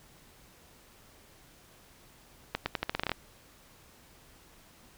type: accelerating click train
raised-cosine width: 0.3 ms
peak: -13 dBFS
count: 11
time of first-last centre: 2.55-3.117 s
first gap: 110 ms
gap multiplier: 0.84
effects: pink hiss -58 dBFS RMS until 4.97 s